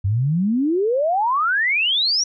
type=exponential sweep; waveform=sine; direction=up; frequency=92.2 to 5870 Hz; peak=-16 dBFS; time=0.04-2.24 s; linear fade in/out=10 ms; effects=none